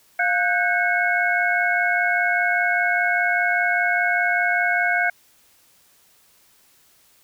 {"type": "tone cluster", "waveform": "sine", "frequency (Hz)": [703, 1489, 1594, 2192], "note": ["F5", "F#6", "G6", "C#7"], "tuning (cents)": [11, 11, 28, -20], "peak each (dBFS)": -23, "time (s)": [0.19, 5.1], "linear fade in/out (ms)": 5, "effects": ["white hiss -57 dBFS RMS until 7.23 s"]}